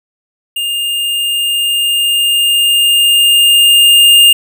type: tone with level ramp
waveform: square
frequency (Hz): 2818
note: F7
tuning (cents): +15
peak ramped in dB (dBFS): -15 to -3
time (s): 0.56-4.33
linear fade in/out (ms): 5
effects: none